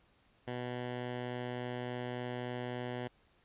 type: tone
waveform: 10% pulse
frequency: 123.47 Hz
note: B2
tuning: in tune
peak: -29 dBFS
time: 0.47-3.08 s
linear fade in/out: 10 ms
effects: pink hiss -69 dBFS RMS until 3.44 s + resampled to 8000 Hz